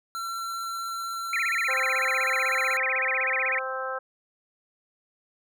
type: tone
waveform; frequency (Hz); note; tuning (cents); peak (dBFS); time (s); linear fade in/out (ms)
square; 1354; E6; +46; -31; 0.15-2.77; 0
type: tone with vibrato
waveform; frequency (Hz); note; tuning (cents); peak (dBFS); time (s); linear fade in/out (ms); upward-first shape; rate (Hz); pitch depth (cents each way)
sine; 2109; C7; +13; -24; 1.33-3.59; 2; sine; 16; 290
type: harmonic tone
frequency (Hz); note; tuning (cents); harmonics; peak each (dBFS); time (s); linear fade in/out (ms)
261.6; C4; 0; 2 / 3 / 4 / 5 / 6; -33 / -38 / -38 / -33 / -36; 1.68-3.99; 10
effects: none